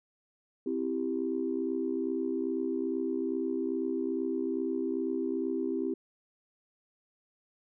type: chord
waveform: sine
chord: C major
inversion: none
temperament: equal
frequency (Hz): 261.6 / 329.6 / 392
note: C4 / E4 / G4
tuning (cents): 0 / 0 / 0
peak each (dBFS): -33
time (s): 0.66-5.94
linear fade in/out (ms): 5
effects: tanh soft clip ceiling -19 dBFS